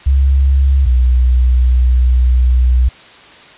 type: tone pair in turn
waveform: sine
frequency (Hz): 67.7 / 62.21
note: C#2 / B1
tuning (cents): -40 / +13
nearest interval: minor second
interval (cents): 147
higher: first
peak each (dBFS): -7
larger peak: neither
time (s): 0.06-0.86 / 0.86-2.89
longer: second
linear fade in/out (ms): 10
effects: white hiss -39 dBFS RMS until 3.57 s + resampled to 8000 Hz